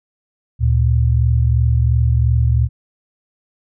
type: tone pair together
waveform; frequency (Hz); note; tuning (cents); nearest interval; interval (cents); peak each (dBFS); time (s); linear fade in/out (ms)
sine; 73.42 / 116.29; D2 / A#2; 0 / -4; minor sixth; 796; -14; 0.59-2.69; 50
effects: none